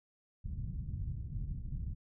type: low-pass noise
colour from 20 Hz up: white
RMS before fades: -39 dBFS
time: 0.44-1.95 s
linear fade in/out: 20 ms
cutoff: 130 Hz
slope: 24 dB/octave
effects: none